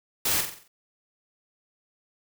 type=noise with echo; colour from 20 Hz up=white; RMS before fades=-25 dBFS; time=0.25-0.41 s; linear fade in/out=5 ms; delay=45 ms; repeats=6; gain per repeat=-6 dB; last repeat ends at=0.68 s; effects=none